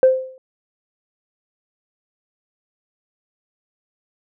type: tone with exponential decay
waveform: sine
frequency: 520 Hz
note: C5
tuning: 11 cents flat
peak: -4 dBFS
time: 0.03-0.38 s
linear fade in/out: 1 ms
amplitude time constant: 75 ms
effects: tanh soft clip ceiling -4 dBFS